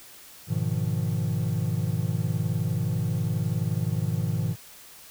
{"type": "chord", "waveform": "triangle", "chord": "F half-diminished seventh", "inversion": "first", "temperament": "equal", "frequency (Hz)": [103.83, 123.47, 155.56, 174.61], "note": ["Ab2", "Cb3", "Eb3", "F3"], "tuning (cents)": [0, 0, 0, 0], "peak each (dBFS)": [-27, -27, -27, -30], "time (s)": [0.47, 4.56], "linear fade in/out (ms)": 50, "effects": ["white hiss -48 dBFS RMS until 5.1 s"]}